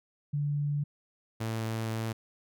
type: tone pair in turn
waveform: sine / sawtooth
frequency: 145.4 / 112.02 Hz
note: D3 / A2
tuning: -17 / +32 cents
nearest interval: perfect fourth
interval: 451 cents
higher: first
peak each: -27 dBFS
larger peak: neither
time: 0.33-0.84 / 1.4-2.13 s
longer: second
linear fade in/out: 10 ms
effects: none